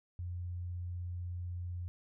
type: tone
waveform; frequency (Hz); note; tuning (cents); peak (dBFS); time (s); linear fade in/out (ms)
sine; 88.4; F2; +22; -37; 0.19-1.88; 0
effects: none